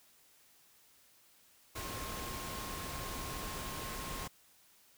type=tone in noise; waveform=sine; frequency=1070 Hz; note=C6; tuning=38 cents sharp; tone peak=-47 dBFS; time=1.75-4.28 s; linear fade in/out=10 ms; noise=pink; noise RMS=-42 dBFS; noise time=1.75-4.28 s; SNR=-8 dB; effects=white hiss -65 dBFS RMS until 4.97 s